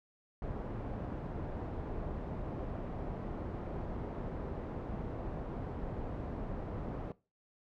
pink low-pass noise, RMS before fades -40 dBFS, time 0.42-7.12 s, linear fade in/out 2 ms, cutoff 730 Hz, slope 12 dB/octave, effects noise-tail reverb RT60 0.3 s tail -20 dB re dry

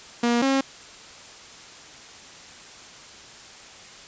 sawtooth tone pair in turn, 237.8 / 270.3 Hz, A#3 / C#4, +35 / -44 cents, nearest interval major second, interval 221 cents, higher second, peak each -15 dBFS, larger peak neither, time 0.23-0.42 / 0.42-0.61 s, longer neither, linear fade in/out 5 ms, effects white hiss -44 dBFS RMS until 4.07 s + resampled to 16000 Hz

